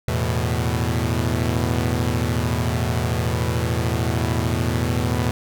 sawtooth chord, E suspended fourth, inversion none, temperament equal, 82.41 / 110 / 123.47 Hz, E2 / A2 / B2, 0 / 0 / 0 cents, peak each -20 dBFS, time 0.08-5.31 s, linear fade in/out 0 ms, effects none

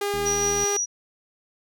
sawtooth tone, 405.8 Hz, G#4, 40 cents flat, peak -20 dBFS, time 0.01-0.77 s, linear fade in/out 5 ms
click train, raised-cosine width 3 ms, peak -25 dBFS, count 41, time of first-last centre 0.14-0.638 s, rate 80.3 Hz
sine tone with tremolo, 5800 Hz, F#8, 35 cents flat, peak -22 dBFS, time 0.25-0.86 s, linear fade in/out 20 ms, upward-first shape sine, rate 5.9 Hz, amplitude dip 30%
effects none

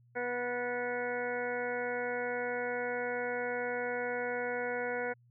harmonic tone with a mistuned harmonic, 244.4 Hz, B3, 18 cents flat, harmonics 1 / 2 / 3 / 4 / 6 / 7 / 8 / 9, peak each -45 / -35 / -41 / -46 / -39 / -45 / -46 / -44 dBFS, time 0.15-5.14 s, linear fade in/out 20 ms, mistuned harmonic 7, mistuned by +30 cents, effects added 120 Hz sine -61 dBFS peak until 5.3 s

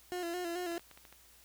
30% pulse tone with vibrato, 349.2 Hz, F4, in tune, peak -33 dBFS, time 0.12-0.78 s, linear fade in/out 0 ms, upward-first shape square, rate 4.6 Hz, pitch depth 49 cents each way
clicks, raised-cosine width 0.3 ms, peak -37 dBFS, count 7, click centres 0.718 / 0.757 / 0.795 / 0.913 / 0.975 / 1.052 / 1.126 s
effects added 60 Hz sine -68 dBFS peak until 1.44 s + white hiss -61 dBFS RMS until 1.44 s

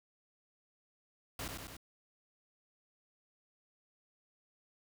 pink noise with echo, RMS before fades -41 dBFS, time 1.39-1.48 s, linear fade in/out 2 ms, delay 96 ms, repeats 3, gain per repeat -3 dB, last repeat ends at 1.768 s, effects none

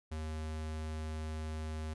square tone, 78.2 Hz, D#2, 9 cents sharp, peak -38 dBFS, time 0.11-1.94 s, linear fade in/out 10 ms, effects resampled to 24000 Hz

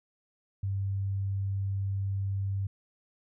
sine tone, 98 Hz, G2, in tune, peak -28 dBFS, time 0.63-2.67 s, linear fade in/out 5 ms, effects none

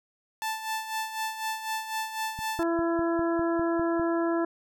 sawtooth tone with tremolo, 880 Hz, A5, in tune, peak -24 dBFS, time 0.42-2.63 s, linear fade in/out 0 ms, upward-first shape sine, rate 4 Hz, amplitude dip 65%
click train, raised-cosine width 5 ms, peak -28 dBFS, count 9, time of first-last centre 2.39-3.996 s, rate 4.98 Hz
harmonic tone, 335.4 Hz, E4, 30 cents sharp, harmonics 1 / 2 / 3 / 4 / 5, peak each -25 / -31 / -35 / -37 / -39 dBFS, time 2.59-4.45 s, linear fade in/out 5 ms
effects none

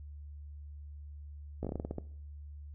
slowing click train, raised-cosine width 2 ms, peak -23 dBFS, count 10, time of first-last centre 1.63-1.984 s, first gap 17 ms, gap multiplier 1.2, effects noise-tail reverb RT60 0.6 s tail -19 dB re dry + added 73 Hz sine -44 dBFS peak until 2.74 s

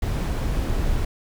brown noise, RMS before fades -23 dBFS, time 0.02-1.05 s, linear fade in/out 5 ms, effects none

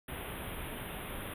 pink band-stop noise, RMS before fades -41 dBFS, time 0.08-1.34 s, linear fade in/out 5 ms, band 3600 to 9500 Hz, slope 96 dB/octave, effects resampled to 32000 Hz

